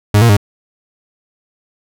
40% pulse tone with pitch steps, 103.7 / 117.3 / 102.1 Hz, G#2 / A#2 / G#2, -2 / +11 / -29 cents, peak -5 dBFS, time 0.14-0.368 s, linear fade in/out 5 ms, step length 76 ms, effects none

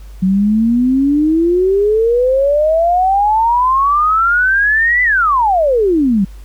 sine exponential two-way sweep, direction up then down, 184 to 2010 to 184 Hz, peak -9 dBFS, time 0.22-6.25 s, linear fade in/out 10 ms, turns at 5.03 s, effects added 50 Hz sine -30 dBFS peak until 6.44 s + pink hiss -48 dBFS RMS until 6.44 s

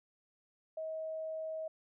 sine tone, 636 Hz, D#5, 38 cents sharp, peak -37 dBFS, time 0.77-1.68 s, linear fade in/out 5 ms, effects none

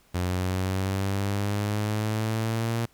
sawtooth exponential sweep, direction up, 89.4 to 116.54 Hz, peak -21 dBFS, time 0.14-2.86 s, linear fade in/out 10 ms, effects pink hiss -61 dBFS RMS until 2.93 s

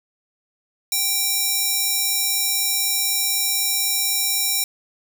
square tone with high-pass filter, 784 Hz, G5, in tune, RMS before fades -21 dBFS, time 0.92-4.64 s, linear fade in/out 2 ms, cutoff 5700 Hz, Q 0.64, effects none

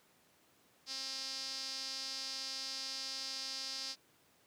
sawtooth tone with band-pass filter, 266.6 Hz, C4, 33 cents sharp, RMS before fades -42 dBFS, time 0.86-3.96 s, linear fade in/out 50 ms, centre 4900 Hz, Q 5.1, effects pink hiss -68 dBFS RMS until 4.46 s + high-pass 150 Hz 12 dB/octave

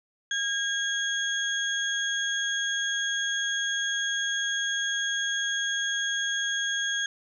sine tone cluster, 1626 / 3325 / 6480 Hz, G#6 / G#7 / G#8, -37 / +1 / -43 cents, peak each -28 / -30 / -35 dBFS, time 0.31-7.06 s, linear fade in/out 2 ms, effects none

